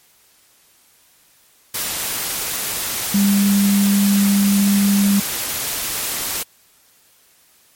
sine tone in noise, 200 Hz, G3, 35 cents sharp, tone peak -12 dBFS, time 3.14-5.2 s, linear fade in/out 5 ms, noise white, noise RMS -23 dBFS, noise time 1.74-6.43 s, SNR +8 dB, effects white hiss -54 dBFS RMS until 7.75 s + MP3 64 kbps

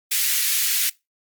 white high-pass noise, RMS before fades -21 dBFS, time 0.11-0.9 s, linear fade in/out 10 ms, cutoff 1800 Hz, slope 24 dB/octave, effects noise-tail reverb RT60 0.2 s tail -22 dB re dry + Opus 24 kbps

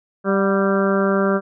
harmonic tone with a mistuned harmonic, 196 Hz, G3, in tune, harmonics 1 / 2 / 3 / 4 / 5 / 6 / 7 / 8, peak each -19 / -20 / -22 / -33 / -32 / -27 / -26 / -29 dBFS, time 0.24-1.41 s, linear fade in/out 50 ms, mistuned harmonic 4, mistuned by -66 cents, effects none

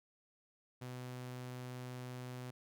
sawtooth tone, 125.6 Hz, B2, 30 cents sharp, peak -40 dBFS, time 0.81-2.51 s, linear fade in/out 10 ms, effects none

